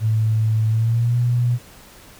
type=tone with pitch glide; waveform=sine; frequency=110 to 121.35 Hz; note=A2 to B2; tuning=0 to -30 cents; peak=-15 dBFS; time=0-1.59 s; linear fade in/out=50 ms; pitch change=+170 cents; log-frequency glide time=0.69-1.18 s; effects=pink hiss -45 dBFS RMS until 2.19 s

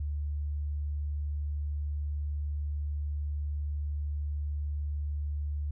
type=tone; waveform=sine; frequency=73.4 Hz; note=D2; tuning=in tune; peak=-30 dBFS; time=0-5.71 s; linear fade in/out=5 ms; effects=none

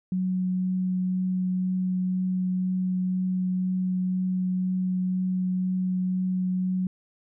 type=tone with vibrato; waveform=sine; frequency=184.4 Hz; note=F#3; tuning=6 cents flat; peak=-23 dBFS; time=0.12-6.87 s; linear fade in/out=2 ms; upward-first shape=triangle; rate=2 Hz; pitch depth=8 cents each way; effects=none

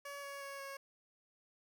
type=tone with pitch steps; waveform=15% pulse; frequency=566 / 560.5 / 555 / 549.6 Hz; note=C#5 / C#5 / C#5 / C#5; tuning=+36 / +19 / +2 / -15 cents; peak=-38 dBFS; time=0.05-0.77 s; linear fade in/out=5 ms; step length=180 ms; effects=none

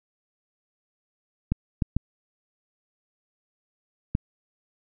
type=clicks; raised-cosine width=5 ms; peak=-10 dBFS; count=4; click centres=1.52 / 1.822 / 1.966 / 4.151 s; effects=none

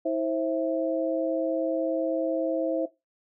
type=tone cluster; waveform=sine; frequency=322.8 / 529 / 659 Hz; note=E4 / C5 / E5; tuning=-36 / +19 / -1 cents; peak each=-28 dBFS; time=0.05-2.86 s; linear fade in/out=10 ms; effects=noise-tail reverb RT60 0.2 s tail -17 dB re dry

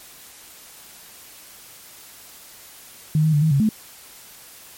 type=tone with pitch steps; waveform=sine; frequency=154 / 156.9 / 147 / 158.1 / 138.9 / 216.7 Hz; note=D#3 / D#3 / D3 / D#3 / C#3 / A3; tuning=-17 / +15 / +2 / +28 / +4 / -26 cents; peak=-14 dBFS; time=3.15-3.69 s; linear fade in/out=2 ms; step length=90 ms; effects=white hiss -44 dBFS RMS until 4.77 s + MP3 64 kbps

